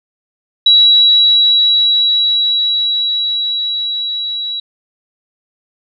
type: tone with level ramp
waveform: sine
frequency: 3898 Hz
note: B7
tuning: 23 cents flat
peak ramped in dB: -4 to -18 dBFS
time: 0.66-4.6 s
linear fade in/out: 5 ms
effects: none